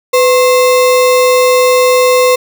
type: tone with sample-and-hold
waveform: sine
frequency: 502 Hz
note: B4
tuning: 28 cents sharp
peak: -5 dBFS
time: 0.13-2.36 s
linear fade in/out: 10 ms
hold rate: 1575 Hz
effects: none